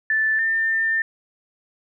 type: tone pair in turn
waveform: sine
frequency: 1758 / 1798.1 Hz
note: A6 / A6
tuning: -2 / +37 cents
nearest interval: unison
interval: 39 cents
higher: second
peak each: -17 / -18 dBFS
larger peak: first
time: 0.1-0.39 / 0.39-1.02 s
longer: second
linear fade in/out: 2 ms
effects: none